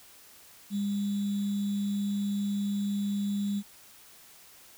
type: tone with sample-and-hold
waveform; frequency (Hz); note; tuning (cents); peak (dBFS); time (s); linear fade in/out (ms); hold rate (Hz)
sine; 202.2; G#3; -46; -27; 0.7-3.63; 50; 3675
effects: white hiss -54 dBFS RMS until 4.77 s